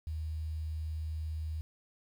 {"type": "tone", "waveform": "sine", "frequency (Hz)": 78.6, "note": "D#2", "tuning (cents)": 18, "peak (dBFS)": -34, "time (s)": [0.07, 1.61], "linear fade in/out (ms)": 0, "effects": ["10-bit"]}